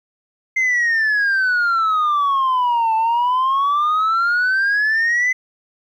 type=exponential two-way sweep; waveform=sine; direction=down then up; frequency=2093 to 880 to 2033 Hz; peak=-12 dBFS; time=0.56-5.33 s; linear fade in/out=10 ms; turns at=2.95 s; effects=tanh soft clip ceiling -13 dBFS + 9-bit